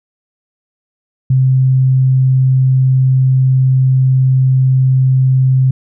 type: tone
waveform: sine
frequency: 130.81 Hz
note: C3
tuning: in tune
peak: -7 dBFS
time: 1.3-5.71 s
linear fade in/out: 5 ms
effects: none